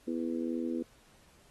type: harmonic tone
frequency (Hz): 82.5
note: E2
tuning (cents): +2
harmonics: 3 / 4 / 5 / 6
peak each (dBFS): -34 / -35 / -43 / -42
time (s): 0.07-0.83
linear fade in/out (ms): 10
effects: pink hiss -63 dBFS RMS until 1.5 s + AAC 32 kbps